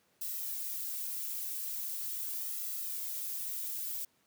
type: noise with flanger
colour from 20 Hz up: violet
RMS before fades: -38 dBFS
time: 0.21-4.05 s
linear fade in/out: 5 ms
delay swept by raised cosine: 1.5 to 3.1 ms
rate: 0.41 Hz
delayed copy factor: +0.6
effects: pink hiss -71 dBFS RMS until 4.26 s + high-pass 150 Hz 12 dB/octave